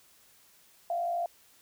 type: tone with frequency modulation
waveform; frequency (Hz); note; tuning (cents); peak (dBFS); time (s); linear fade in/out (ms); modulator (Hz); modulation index
sine; 692; F5; -16; -28; 0.9-1.26; 2; 52.3; 0.55
effects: white hiss -61 dBFS RMS until 1.61 s